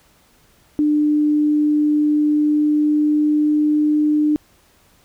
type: tone with pitch glide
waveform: sine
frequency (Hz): 299 to 300.9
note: D4 to D4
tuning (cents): +31 to +42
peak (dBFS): -13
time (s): 0.79-4.36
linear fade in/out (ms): 0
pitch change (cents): +11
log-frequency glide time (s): 2.18-3.89
effects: pink hiss -55 dBFS RMS until 5.04 s